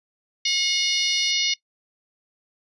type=harmonic tone; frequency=723 Hz; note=F#5; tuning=40 cents flat; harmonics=3 / 4 / 5 / 6 / 7 / 8; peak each=-27 / -27 / -27 / -27 / -27 / -27 dBFS; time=0.45-1.54 s; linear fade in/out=5 ms
type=noise; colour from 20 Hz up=blue; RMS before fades=-43 dBFS; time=0.47-1.31 s; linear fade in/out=0 ms
effects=noise-tail reverb RT60 0.1 s tail -21 dB re dry + resampled to 24000 Hz